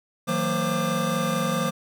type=tone cluster; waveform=square; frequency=160.2 / 184.7 / 229.5 / 523 / 1188 Hz; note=E3 / F#3 / A#3 / C5 / D6; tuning=-49 / -3 / -27 / -1 / +20 cents; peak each=-30 dBFS; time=0.27-1.71 s; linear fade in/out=20 ms; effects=none